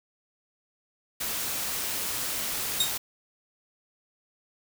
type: noise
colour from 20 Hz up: white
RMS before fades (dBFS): -31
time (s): 1.2-2.98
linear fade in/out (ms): 10
type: tone with exponential decay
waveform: sawtooth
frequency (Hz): 3729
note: A#7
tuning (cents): 0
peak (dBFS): -16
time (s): 2.8-2.96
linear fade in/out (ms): 5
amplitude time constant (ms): 34
effects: none